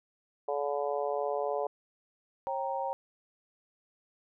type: harmonic tone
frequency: 143.4 Hz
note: D3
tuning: 41 cents flat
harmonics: 3 / 4 / 5 / 6 / 7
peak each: -34 / -33 / -35 / -40 / -41 dBFS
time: 0.48-1.67 s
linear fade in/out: 5 ms
type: chord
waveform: sine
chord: G diminished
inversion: second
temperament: equal with one note detuned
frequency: 542.3 / 784 / 932.3 Hz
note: Db5 / G5 / Bb5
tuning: -38 / 0 / 0 cents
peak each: -35 dBFS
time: 2.47-2.93 s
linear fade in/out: 0 ms
effects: none